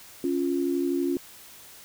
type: tone pair together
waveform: sine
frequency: 277.2 / 349.3 Hz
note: C#4 / F4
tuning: 0 / 0 cents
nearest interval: major third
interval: 400 cents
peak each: -26 dBFS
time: 0.24-1.17 s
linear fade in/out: 2 ms
effects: white hiss -48 dBFS RMS until 1.84 s